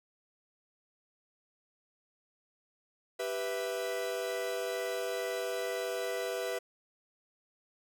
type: chord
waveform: 45% pulse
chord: E minor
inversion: first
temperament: equal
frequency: 392 / 493.9 / 659.3 Hz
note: G4 / B4 / E5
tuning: 0 / 0 / 0 cents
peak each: -39 / -36 / -38 dBFS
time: 3.19-6.59 s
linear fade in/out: 10 ms
effects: none